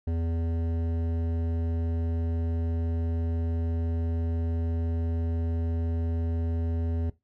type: tone with hard clipping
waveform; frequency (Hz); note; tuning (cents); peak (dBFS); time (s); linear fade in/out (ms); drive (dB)
sine; 83; E2; +12; -28; 0.07-7.1; 5; 13
effects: noise-tail reverb RT60 0.2 s tail -18 dB re dry